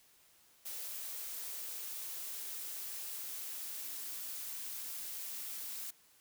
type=noise with high-pass filter sweep; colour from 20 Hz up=blue; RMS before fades=-43 dBFS; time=0.65-5.91 s; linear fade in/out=10 ms; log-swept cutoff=470 to 200 Hz; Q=2.3; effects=white hiss -66 dBFS RMS until 6.2 s